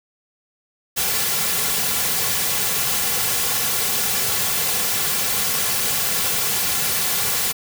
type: noise with comb filter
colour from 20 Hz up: white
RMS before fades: -21 dBFS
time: 0.96-7.53 s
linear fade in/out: 20 ms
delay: 3.2 ms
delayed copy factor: -0.65
effects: none